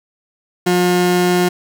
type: tone pair together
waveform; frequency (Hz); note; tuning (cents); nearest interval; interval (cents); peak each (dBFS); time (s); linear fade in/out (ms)
30% pulse; 178.7 / 357.4; F3 / F4; +40 / +40; octave; 1200; -13 / -14; 0.66-1.49; 10
effects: none